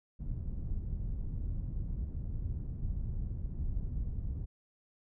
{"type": "low-pass noise", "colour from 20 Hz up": "pink", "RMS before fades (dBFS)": -36, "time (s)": [0.19, 4.46], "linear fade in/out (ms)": 20, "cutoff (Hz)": 110, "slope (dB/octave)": 12, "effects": []}